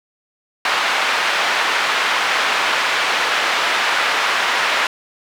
pink band-pass noise, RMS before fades -18 dBFS, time 0.65-4.87 s, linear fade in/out 2 ms, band 1000 to 3000 Hz, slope 12 dB/octave, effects none

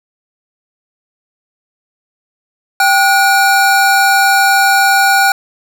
square tone pair together, 784 / 1452.1 Hz, G5 / F#6, 0 / -33 cents, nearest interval major seventh, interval 1067 cents, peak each -11 dBFS, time 2.8-5.32 s, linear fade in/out 2 ms, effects none

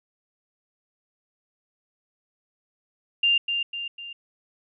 sine tone with echo, 2794 Hz, F7, in tune, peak -17 dBFS, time 3.23-3.38 s, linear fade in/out 5 ms, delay 250 ms, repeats 3, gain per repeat -6 dB, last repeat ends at 4.13 s, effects none

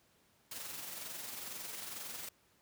white noise with amplitude modulation, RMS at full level -43 dBFS, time 0.51-2.29 s, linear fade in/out 5 ms, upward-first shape sine, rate 22.1 Hz, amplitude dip 40%, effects pink hiss -70 dBFS RMS until 2.61 s + high-pass 80 Hz 12 dB/octave

